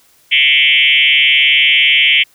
sine tone with frequency modulation, 2670 Hz, E7, 22 cents sharp, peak -7 dBFS, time 0.31-2.24 s, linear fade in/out 20 ms, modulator 143 Hz, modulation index 4.2, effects white hiss -51 dBFS RMS until 2.34 s

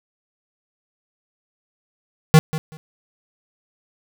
square tone with echo, 157 Hz, D#3, 16 cents sharp, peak -7 dBFS, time 2.34-2.39 s, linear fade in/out 0 ms, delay 190 ms, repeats 2, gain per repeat -15 dB, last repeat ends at 2.77 s, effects none

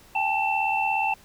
sine tone cluster, 791 / 868 / 2680 Hz, G5 / A5 / E7, +15 / -24 / +28 cents, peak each -26 dBFS, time 0.15-1.14 s, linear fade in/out 5 ms, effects pink hiss -53 dBFS RMS until 1.24 s

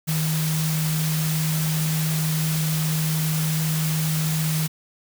sine tone in noise, 157.2 Hz, D#3, 18 cents sharp, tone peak -21 dBFS, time 0.07-4.68 s, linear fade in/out 20 ms, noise white, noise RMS -29 dBFS, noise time 0.07-4.68 s, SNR +5 dB, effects none

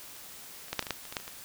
clicks, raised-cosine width 0.2 ms, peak -29 / -14 / -9 / -19 / -20 / -12 / -28 / -22 / -13 / -28 / -23 dBFS, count 11, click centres 0.683 / 0.73 / 0.793 / 0.826 / 0.868 / 0.907 / 1.053 / 1.125 / 1.168 / 1.2 / 1.279 s, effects white hiss -47 dBFS RMS until 1.44 s

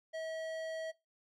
sine tone with tanh clipping, 643 Hz, E5, 43 cents flat, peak -40 dBFS, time 0.13-0.92 s, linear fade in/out 20 ms, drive 17 dB, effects noise-tail reverb RT60 0.2 s tail -19 dB re dry

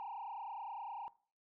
sine tone with frequency modulation, 870 Hz, A5, 20 cents flat, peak -40 dBFS, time 0-1.08 s, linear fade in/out 0 ms, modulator 29.8 Hz, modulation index 2.9, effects noise-tail reverb RT60 0.4 s tail -19 dB re dry + tanh soft clip ceiling -39 dBFS

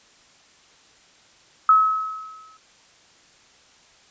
sine tone with exponential decay, 1286 Hz, E6, 43 cents flat, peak -9 dBFS, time 1.69-2.57 s, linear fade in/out 2 ms, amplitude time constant 190 ms, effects white hiss -54 dBFS RMS until 4.1 s + resampled to 16000 Hz

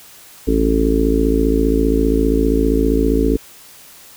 harmonic tone, 55.1 Hz, A1, 3 cents sharp, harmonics 1 / 3 / 4 / 5 / 6 / 7 / 8, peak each -17 / -27 / -24 / -17 / -23 / -23 / -19 dBFS, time 0.47-3.37 s, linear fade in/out 10 ms, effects white hiss -42 dBFS RMS until 4.16 s

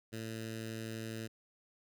10% pulse tone with notch filter, 112 Hz, A2, 31 cents sharp, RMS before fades -42 dBFS, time 0.12-1.28 s, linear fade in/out 20 ms, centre 820 Hz, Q 0.74, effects none

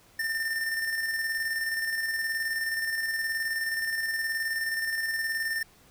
square tone with tremolo, 1800 Hz, A6, 39 cents sharp, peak -27 dBFS, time 0.19-5.63 s, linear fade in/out 5 ms, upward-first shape square, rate 19 Hz, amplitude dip 35%, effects pink hiss -58 dBFS RMS until 5.9 s

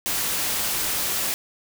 white noise, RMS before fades -25 dBFS, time 0.06-1.34 s, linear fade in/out 0 ms, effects none

